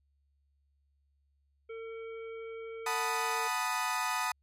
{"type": "harmonic tone", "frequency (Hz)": 452, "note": "A4", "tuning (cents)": 47, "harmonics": [1, 3, 5, 7], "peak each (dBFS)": [-40, -53, -52, -64], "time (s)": [1.69, 3.48], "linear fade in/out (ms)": 10}
{"type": "chord", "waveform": "30% pulse", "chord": "B dominant seventh", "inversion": "second", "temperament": "equal", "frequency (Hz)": [740, 880, 987.8, 1244.5], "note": ["F#5", "A5", "B5", "D#6"], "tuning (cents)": [0, 0, 0, 0], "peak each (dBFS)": [-37, -34, -33, -32], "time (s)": [2.86, 4.32], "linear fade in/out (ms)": 5}
{"effects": ["added 70 Hz sine -70 dBFS peak until 4.42 s", "resampled to 32000 Hz"]}